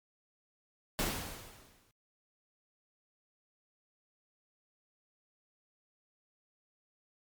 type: noise with exponential decay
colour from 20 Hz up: pink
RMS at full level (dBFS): -31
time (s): 0.99-1.91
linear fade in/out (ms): 0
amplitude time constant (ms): 200
effects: MP3 96 kbps